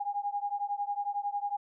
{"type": "beating tone pair", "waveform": "sine", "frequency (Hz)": [810, 821], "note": ["G#5", "G#5"], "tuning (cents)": [-43, -20], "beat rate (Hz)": 11, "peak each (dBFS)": [-33, -34], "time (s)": [0, 1.57], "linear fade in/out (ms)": 10, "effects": []}